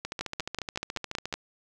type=two click trains; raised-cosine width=0.2 ms; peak=-13 / -16 dBFS; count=7 / 19; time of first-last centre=0.21-1.34 / 0.05-1.327 s; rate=5.31 / 14.1 Hz; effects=none